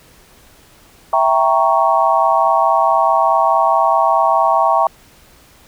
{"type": "chord", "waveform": "sine", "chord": "E diminished seventh", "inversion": "none", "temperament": "equal", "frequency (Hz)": [659.3, 784, 932.3, 1108.7], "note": ["E5", "G5", "Bb5", "Db6"], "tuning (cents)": [0, 0, 0, 0], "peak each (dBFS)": -16, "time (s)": [1.13, 4.87], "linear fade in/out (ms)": 2, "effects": ["pink hiss -47 dBFS RMS until 5.67 s"]}